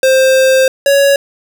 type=tone pair in turn; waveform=square; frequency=525 / 558.5 Hz; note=C5 / C#5; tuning=+6 / +13 cents; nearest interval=minor second; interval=107 cents; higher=second; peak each=-7 / -7 dBFS; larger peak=neither; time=0.03-0.68 / 0.86-1.16 s; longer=first; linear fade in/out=2 ms; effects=none